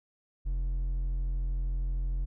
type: tone with hard clipping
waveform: triangle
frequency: 43.49 Hz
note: F1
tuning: 6 cents flat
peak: -29 dBFS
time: 0.45-2.26 s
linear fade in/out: 20 ms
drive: 7 dB
effects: none